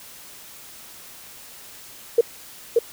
sine tone with echo, 466.2 Hz, A#4, in tune, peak -10 dBFS, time 2.18-2.21 s, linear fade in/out 5 ms, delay 580 ms, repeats 1, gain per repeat -2 dB, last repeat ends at 2.79 s, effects white hiss -43 dBFS RMS until 2.92 s

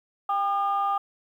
sine tone pair together, 796 / 1212.5 Hz, G5 / D#6, +26 / -45 cents, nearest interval perfect fifth, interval 729 cents, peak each -24 dBFS, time 0.29-0.98 s, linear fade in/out 5 ms, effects tanh soft clip ceiling -17 dBFS + 10-bit

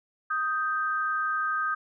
sine tone pair together, 1247 / 1568 Hz, D#6 / G6, +3 / 0 cents, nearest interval major third, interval 397 cents, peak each -27 / -29 dBFS, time 0.3-1.75 s, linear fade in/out 10 ms, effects none

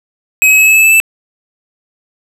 square tone with pitch steps, 2543 / 2559 / 2576 / 2592 / 2608 / 2625 / 2642 Hz, D#7 / D#7 / E7 / E7 / E7 / E7 / E7, +37 / +48 / -41 / -30 / -19 / -8 / +3 cents, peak -5 dBFS, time 0.42-1.001 s, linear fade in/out 0 ms, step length 83 ms, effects none

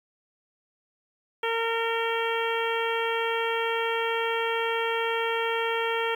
harmonic tone, 457.8 Hz, A#4, 31 cents flat, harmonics 1 / 2 / 3 / 4 / 5 / 6 / 7, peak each -28 / -31 / -33 / -34 / -35 / -36 / -36 dBFS, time 1.43-6.15 s, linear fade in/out 5 ms, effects 9-bit

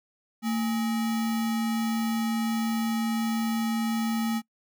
sine tone with sample-and-hold, 225.7 Hz, A3, 44 cents sharp, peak -24 dBFS, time 0.42-4.42 s, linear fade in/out 50 ms, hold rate 1050 Hz, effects noise-tail reverb RT60 0.1 s tail -24 dB re dry

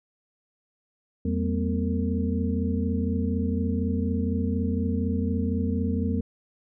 sine tone cluster, 84.7 / 196.6 / 230.1 / 254.2 / 456.1 Hz, E2 / G3 / A#3 / C4 / A#4, +48 / +5 / -22 / -50 / -38 cents, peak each -27 / -29 / -30 / -30 / -35 dBFS, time 1.25-6.21 s, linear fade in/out 5 ms, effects none

